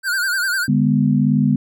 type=tone with vibrato; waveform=square; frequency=1502 Hz; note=F#6; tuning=26 cents sharp; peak=-18 dBFS; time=0.03-0.68 s; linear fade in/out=50 ms; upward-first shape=sine; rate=10 Hz; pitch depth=99 cents each way
type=chord; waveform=sine; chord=G# diminished; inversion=second; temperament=equal with one note detuned; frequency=146.83 / 204.6 / 246.9 Hz; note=D3 / G#3 / B3; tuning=0 / -26 / 0 cents; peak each=-17 dBFS; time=0.68-1.56 s; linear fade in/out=5 ms
effects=none